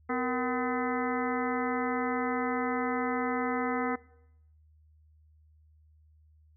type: harmonic tone with a mistuned harmonic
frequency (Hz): 253.6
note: B3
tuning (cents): +46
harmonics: 1 / 2 / 3 / 4 / 5 / 6 / 7 / 8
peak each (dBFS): -32 / -34 / -36 / -39 / -36 / -43 / -43 / -40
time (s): 0.09-3.96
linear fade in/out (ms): 10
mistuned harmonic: 2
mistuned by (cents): -120
effects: noise-tail reverb RT60 0.8 s tail -21 dB re dry + added 77 Hz sine -58 dBFS peak until 6.56 s